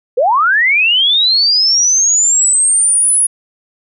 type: linear sweep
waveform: sine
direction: up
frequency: 450 to 10460 Hz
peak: -8 dBFS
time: 0.17-3.27 s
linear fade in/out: 10 ms
effects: none